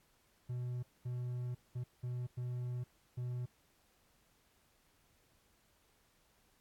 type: tone bursts at uneven times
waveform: triangle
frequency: 123.47 Hz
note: B2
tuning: in tune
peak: -35 dBFS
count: 6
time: 0.49-0.83 / 1.05-1.55 / 1.75-1.84 / 2.03-2.27 / 2.37-2.84 / 3.17-3.46 s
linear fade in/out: 10 ms
effects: pink hiss -72 dBFS RMS until 6.6 s + AAC 64 kbps